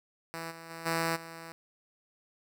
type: tone with level steps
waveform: 5% pulse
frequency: 164.81 Hz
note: E3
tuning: in tune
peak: -26 / -34 / -30 / -17 / -32 dBFS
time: 0.34-1.52 s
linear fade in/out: 0 ms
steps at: 0.5 / 0.69 / 0.85 / 1.15 s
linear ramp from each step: 20 ms
effects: none